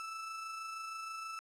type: tone with amplitude modulation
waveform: 35% pulse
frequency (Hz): 1318.5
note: E6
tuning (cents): 0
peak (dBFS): -38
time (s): 0-1.39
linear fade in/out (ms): 0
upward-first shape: sine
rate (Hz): 26.3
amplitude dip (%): 30
effects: low-pass 9000 Hz 12 dB/octave